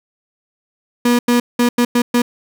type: tone bursts at uneven times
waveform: 35% pulse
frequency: 241.5 Hz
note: B3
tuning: 39 cents flat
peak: -9 dBFS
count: 6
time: 1.05-1.19 / 1.28-1.4 / 1.59-1.69 / 1.78-1.85 / 1.95-2.02 / 2.14-2.22 s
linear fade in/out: 5 ms
effects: none